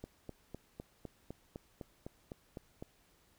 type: click train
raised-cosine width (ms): 2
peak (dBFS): -30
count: 12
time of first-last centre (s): 0.04-2.825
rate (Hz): 3.95
effects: pink hiss -69 dBFS RMS until 3.38 s